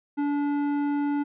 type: tone with tanh clipping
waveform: triangle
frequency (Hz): 288.4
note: D4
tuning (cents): -31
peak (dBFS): -25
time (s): 0.17-1.24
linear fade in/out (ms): 20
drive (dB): 16
effects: none